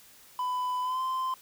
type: tone with pitch glide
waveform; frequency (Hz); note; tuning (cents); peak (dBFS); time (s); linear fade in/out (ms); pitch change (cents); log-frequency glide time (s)
triangle; 1000 to 1037.1; B5 to C6; +21 to -16; -26; 0.39-1.34; 2; +63; 0.82-1.01
effects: white hiss -55 dBFS RMS until 1.41 s